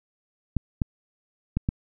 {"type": "clicks", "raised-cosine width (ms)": 5, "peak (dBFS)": -11, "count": 4, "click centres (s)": [0.567, 0.818, 1.57, 1.689], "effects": []}